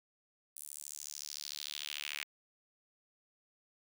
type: tone with high-pass filter sweep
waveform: sawtooth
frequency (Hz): 73.42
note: D2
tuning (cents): 0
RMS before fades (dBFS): -44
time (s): 0.56-2.24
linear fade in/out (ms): 5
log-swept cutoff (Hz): 10000 to 2300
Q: 2.6
effects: none